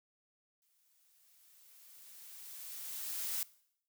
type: noise with exponential growth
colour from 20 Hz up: blue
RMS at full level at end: -36 dBFS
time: 0.62-3.43 s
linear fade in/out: 1 ms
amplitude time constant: 610 ms
effects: noise-tail reverb RT60 0.7 s tail -21 dB re dry